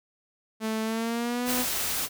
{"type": "tone with pitch glide", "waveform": "sawtooth", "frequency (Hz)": [220, 249.8], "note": ["A3", "B3"], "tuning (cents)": [0, 20], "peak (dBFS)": -23, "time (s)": [0.6, 1.66], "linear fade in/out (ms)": 50, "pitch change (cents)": 220, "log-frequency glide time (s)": [0.83, 1.52]}
{"type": "noise", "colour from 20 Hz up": "white", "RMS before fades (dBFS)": -29, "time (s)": [1.45, 2.09], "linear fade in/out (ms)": 50}
{"effects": []}